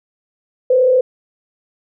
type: tone with frequency modulation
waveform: sine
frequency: 510 Hz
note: C5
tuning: 44 cents flat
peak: -9 dBFS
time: 0.7-1.01 s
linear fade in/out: 5 ms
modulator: 34.7 Hz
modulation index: 0.52
effects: none